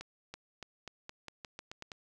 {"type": "accelerating click train", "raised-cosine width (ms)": 0.2, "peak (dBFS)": -26, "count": 11, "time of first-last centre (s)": [0.01, 1.918], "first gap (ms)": 330, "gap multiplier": 0.87, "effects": []}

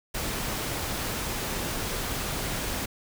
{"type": "noise", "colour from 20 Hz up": "pink", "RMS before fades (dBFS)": -31, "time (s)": [0.14, 2.86], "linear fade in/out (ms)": 10, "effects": []}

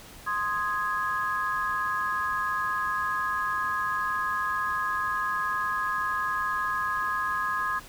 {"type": "chord", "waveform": "sine", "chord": "Ab major", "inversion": "first", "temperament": "equal", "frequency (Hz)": [1046.5, 1244.5, 1661.2], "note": ["C6", "Eb6", "Ab6"], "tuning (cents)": [0, 0, 0], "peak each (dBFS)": -30, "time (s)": [0.26, 7.8], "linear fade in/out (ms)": 20, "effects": ["pink hiss -47 dBFS RMS until 7.88 s"]}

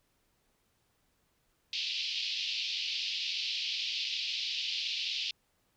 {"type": "band-pass noise", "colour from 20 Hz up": "pink", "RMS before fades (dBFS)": -35, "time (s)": [1.73, 5.31], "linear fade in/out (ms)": 2, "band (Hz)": [2600, 5000], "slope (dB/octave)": 48, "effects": ["pink hiss -74 dBFS RMS until 5.76 s"]}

